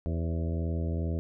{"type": "harmonic tone with a mistuned harmonic", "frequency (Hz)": 82.41, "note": "E2", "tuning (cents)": 0, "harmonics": [1, 2, 3, 4, 5, 6, 7, 8], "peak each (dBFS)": [-29, -35, -39, -41, -43, -45, -46, -47], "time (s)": [0.06, 1.19], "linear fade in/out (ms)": 0, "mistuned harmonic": 6, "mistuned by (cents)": 46, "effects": []}